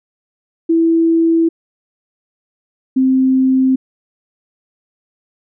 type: tone pair in turn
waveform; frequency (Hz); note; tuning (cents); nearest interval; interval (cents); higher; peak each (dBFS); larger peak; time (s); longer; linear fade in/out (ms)
sine; 329.7 / 261.7; E4 / C4; 0 / 0; major third; 400; first; -9; neither; 0.69-1.49 / 2.96-3.76; neither; 10
effects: none